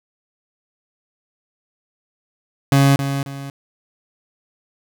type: tone with echo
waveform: 30% pulse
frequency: 138.6 Hz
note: C#3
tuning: in tune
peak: -8 dBFS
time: 2.72-2.96 s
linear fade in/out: 2 ms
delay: 270 ms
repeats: 2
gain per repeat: -9 dB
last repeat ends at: 3.5 s
effects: none